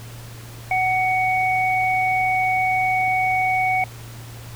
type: tone pair together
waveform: sine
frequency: 746.4 / 2235 Hz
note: F#5 / C#7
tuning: +15 / +14 cents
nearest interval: octave + perfect fifth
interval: 1899 cents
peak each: -19 / -21 dBFS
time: 0.71-3.84 s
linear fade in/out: 2 ms
effects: added 116 Hz sine -36 dBFS peak until 4.55 s + pink hiss -42 dBFS RMS until 4.55 s